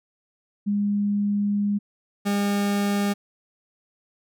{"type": "tone pair in turn", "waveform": ["sine", "40% pulse"], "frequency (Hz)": [204.2, 202.3], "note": ["G#3", "G#3"], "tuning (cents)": [-29, -45], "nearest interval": "unison", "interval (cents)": 16, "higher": "first", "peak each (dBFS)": -20, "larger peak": "neither", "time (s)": [[0.66, 1.79], [2.25, 3.14]], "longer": "first", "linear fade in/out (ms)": 20, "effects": []}